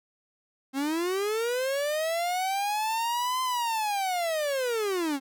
45% pulse linear two-way sweep, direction up then down, 261.6 to 1035 to 261.6 Hz, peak -26 dBFS, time 0.73-5.2 s, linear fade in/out 50 ms, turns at 3.42 s, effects none

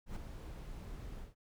brown noise with ADSR envelope, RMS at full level -39 dBFS, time 0.06-1.35 s, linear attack 100 ms, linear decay 8 ms, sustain -7 dB, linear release 160 ms, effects none

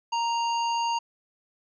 square tone, 932.3 Hz, A#5, in tune, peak -25 dBFS, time 0.12-0.99 s, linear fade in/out 10 ms, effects resampled to 16000 Hz

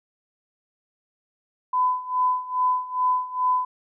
sine tone with tremolo, 1006 Hz, B5, 32 cents sharp, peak -17 dBFS, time 1.73-3.65 s, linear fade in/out 5 ms, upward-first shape sine, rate 2.4 Hz, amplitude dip 85%, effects none

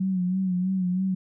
sine tone with vibrato, 185 Hz, F#3, in tune, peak -22 dBFS, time 0-1.15 s, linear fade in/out 10 ms, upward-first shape sine, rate 3.1 Hz, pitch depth 56 cents each way, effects none

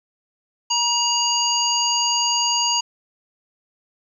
harmonic tone, 950 Hz, A#5, 33 cents sharp, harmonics 1 / 3 / 5 / 7, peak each -23 / -23 / -23 / -23 dBFS, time 0.7-2.81 s, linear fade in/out 10 ms, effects 9-bit

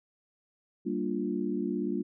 sine chord, G minor seventh, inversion none, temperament equal with one note detuned, 196 / 233.1 / 293.7 / 350.6 Hz, G3 / Bb3 / D4 / F4, 0 / 0 / 0 / +7 cents, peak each -34 dBFS, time 0.85-2.03 s, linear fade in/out 20 ms, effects none

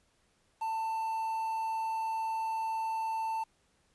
triangle tone with quantisation, 891 Hz, A5, 22 cents sharp, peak -29 dBFS, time 0.61-3.44 s, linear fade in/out 10 ms, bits 9, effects pink hiss -71 dBFS RMS until 3.94 s + resampled to 24000 Hz

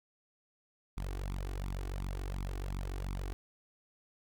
sawtooth tone with flanger, 47 Hz, F#1, 28 cents sharp, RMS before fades -38 dBFS, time 0.97-3.33 s, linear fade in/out 0 ms, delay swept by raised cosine 0.84 to 2.74 ms, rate 2.8 Hz, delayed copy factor +0.85, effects none

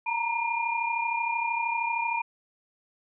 sine tone cluster, 915 / 948 / 2411 Hz, A#5 / A#5 / D7, -32 / +29 / +45 cents, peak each -30 dBFS, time 0.06-2.22 s, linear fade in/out 10 ms, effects none

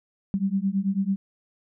sine beating tone pair, 190.6 / 199.7 Hz, G3 / G3, -48 / +32 cents, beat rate 9.1 Hz, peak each -25 / -25 dBFS, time 0.34-1.16 s, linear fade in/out 0 ms, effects none

